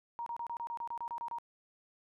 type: tone bursts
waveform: sine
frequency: 940 Hz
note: A#5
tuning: 14 cents sharp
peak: -36 dBFS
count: 12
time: 0.19-1.385 s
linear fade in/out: 0 ms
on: 73 ms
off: 29 ms
effects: none